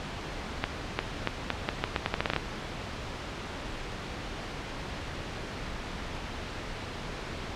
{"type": "accelerating click train", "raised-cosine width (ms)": 0.3, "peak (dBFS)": -9, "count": 14, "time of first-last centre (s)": [0.64, 2.363], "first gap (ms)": 350, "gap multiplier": 0.81, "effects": ["pink hiss -37 dBFS RMS until 7.55 s", "low-pass 4000 Hz 12 dB/octave"]}